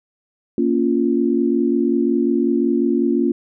sine tone cluster, 234.1 / 279.6 / 348.8 Hz, A#3 / C#4 / F4, +8 / +15 / -2 cents, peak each -19 dBFS, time 0.58-3.32 s, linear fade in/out 2 ms, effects none

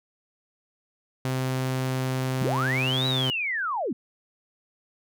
sawtooth tone, 130.1 Hz, C3, 9 cents flat, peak -21 dBFS, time 1.25-3.3 s, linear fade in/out 0 ms
sine linear two-way sweep, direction up then down, 101 to 3951 to 187.7 Hz, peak -25 dBFS, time 2.41-3.93 s, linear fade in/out 5 ms, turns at 3.07 s
effects none

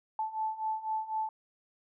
sine beating tone pair, 872 / 876 Hz, A5 / A5, -16 / -8 cents, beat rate 4 Hz, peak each -36 / -33 dBFS, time 0.19-1.29 s, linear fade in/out 2 ms, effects none

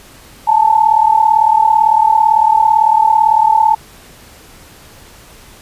sine tone pair together, 860 / 897.9 Hz, A5 / A5, -40 / +35 cents, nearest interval minor second, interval 75 cents, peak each -10 dBFS, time 0.47-3.75 s, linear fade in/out 10 ms, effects pink hiss -40 dBFS RMS until 5.61 s + resampled to 32000 Hz

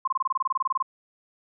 sine tone bursts, 1056 Hz, C6, 16 cents sharp, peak -21 dBFS, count 16, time 0.05-0.826 s, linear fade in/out 5 ms, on 26 ms, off 24 ms, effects none

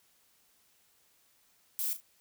violet noise with echo, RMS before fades -33 dBFS, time 1.79-1.93 s, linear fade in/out 0 ms, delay 36 ms, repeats 2, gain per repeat -10 dB, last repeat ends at 2.002 s, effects white hiss -68 dBFS RMS until 2.2 s

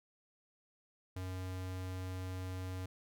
square tone, 92.6 Hz, F#2, 2 cents sharp, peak -40 dBFS, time 1.16-2.86 s, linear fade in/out 5 ms, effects none

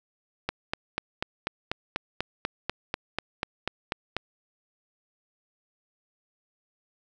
click train, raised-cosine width 0.3 ms, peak -11 dBFS, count 16, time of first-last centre 0.49-4.166 s, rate 4.08 Hz, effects none

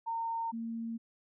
sine tone pair in turn, 915 / 228.8 Hz, A#5 / A#3, -32 / -32 cents, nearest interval 2 octaves, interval 2400 cents, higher first, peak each -32 / -35 dBFS, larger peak first, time 0.06-0.52 / 0.52-0.98 s, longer neither, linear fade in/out 20 ms, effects none

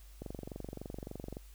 click train, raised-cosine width 2 ms, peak -28 dBFS, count 28, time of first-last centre 0.22-1.369 s, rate 23.5 Hz, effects added 50 Hz sine -51 dBFS peak until 1.54 s + white hiss -63 dBFS RMS until 1.54 s

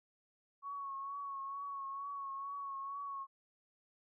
sine tone with vibrato, 1108.7 Hz, C#6, in tune, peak -40 dBFS, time 0.62-3.27 s, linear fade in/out 50 ms, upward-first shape triangle, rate 2.2 Hz, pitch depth 38 cents each way, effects none

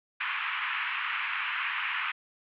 white band-pass noise, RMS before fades -32 dBFS, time 0.2-2.12 s, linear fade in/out 10 ms, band 1000 to 2800 Hz, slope 48 dB/octave, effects none

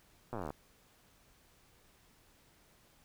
slowing click train, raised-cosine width 1 ms, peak -26 dBFS, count 17, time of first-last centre 0.33-0.505 s, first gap 8 ms, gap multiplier 1.04, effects pink hiss -66 dBFS RMS until 3.04 s

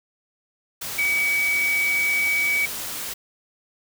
sine tone in noise, 2273 Hz, C#7, 43 cents sharp, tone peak -19 dBFS, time 0.98-2.66 s, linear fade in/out 10 ms, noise white, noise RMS -31 dBFS, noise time 0.81-3.14 s, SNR +9 dB, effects none

